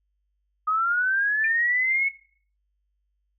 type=linear sweep; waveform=sine; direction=up; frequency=1244.5 to 2210 Hz; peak=-20 dBFS; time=0.67-2.09 s; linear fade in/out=10 ms
type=tone with exponential decay; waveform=sine; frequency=2390 Hz; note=D7; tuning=30 cents sharp; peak=-25 dBFS; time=1.44-1.52 s; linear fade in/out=5 ms; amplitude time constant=16 ms
effects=noise-tail reverb RT60 0.5 s tail -18 dB re dry + added 50 Hz sine -70 dBFS peak until 3.38 s